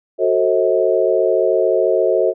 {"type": "chord", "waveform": "sine", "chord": "F# diminished seventh", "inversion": "none", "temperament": "just", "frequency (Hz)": [370, 444, 532.8, 639.4], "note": ["F#4", "A4", "C5", "Eb5"], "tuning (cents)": [0, 16, 31, 47], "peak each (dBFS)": -18, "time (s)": [0.18, 2.34], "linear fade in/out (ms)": 50, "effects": []}